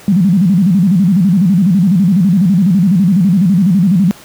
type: tone with vibrato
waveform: sine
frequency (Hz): 185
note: F#3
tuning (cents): 0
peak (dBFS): -6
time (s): 0.08-4.11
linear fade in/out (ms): 0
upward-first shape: square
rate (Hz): 12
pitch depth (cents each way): 160
effects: pink hiss -37 dBFS RMS until 4.24 s + high-pass 100 Hz 12 dB/octave